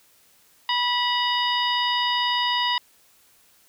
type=harmonic tone with a mistuned harmonic; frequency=978 Hz; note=B5; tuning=17 cents flat; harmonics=1 / 2 / 3 / 4 / 5; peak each=-24 / -28 / -26 / -28 / -32 dBFS; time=0.69-2.78 s; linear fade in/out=2 ms; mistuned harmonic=4; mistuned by=-95 cents; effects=white hiss -58 dBFS RMS until 3.68 s